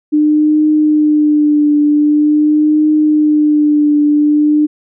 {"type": "tone with vibrato", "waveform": "sine", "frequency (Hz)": 300.4, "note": "D4", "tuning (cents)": 39, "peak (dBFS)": -7, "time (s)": [0.12, 4.67], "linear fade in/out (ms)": 20, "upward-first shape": "triangle", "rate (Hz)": 0.45, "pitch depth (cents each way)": 33, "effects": []}